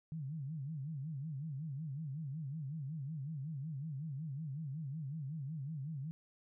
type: tone with vibrato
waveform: sine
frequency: 146.83 Hz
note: D3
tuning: in tune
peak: -39 dBFS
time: 0.12-6.11 s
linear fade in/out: 0 ms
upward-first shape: sine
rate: 5.4 Hz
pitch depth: 190 cents each way
effects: none